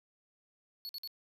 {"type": "tone bursts", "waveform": "square", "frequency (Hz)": 4400, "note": "C#8", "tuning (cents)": -14, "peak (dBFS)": -40, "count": 3, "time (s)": [0.85, 1.075], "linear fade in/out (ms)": 0, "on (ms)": 41, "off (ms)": 51, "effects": []}